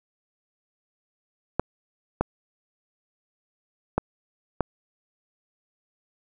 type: clicks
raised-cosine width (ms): 1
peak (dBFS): -7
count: 4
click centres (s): 1.596 / 2.21 / 3.98 / 4.607
effects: none